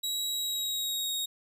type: tone with pitch glide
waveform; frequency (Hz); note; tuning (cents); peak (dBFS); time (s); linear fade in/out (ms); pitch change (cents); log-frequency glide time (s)
sawtooth; 3865 to 3759; B7 to A#7; -38 to +14; -27; 0.03-1.26; 10; -48; 0.28-1.12
effects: none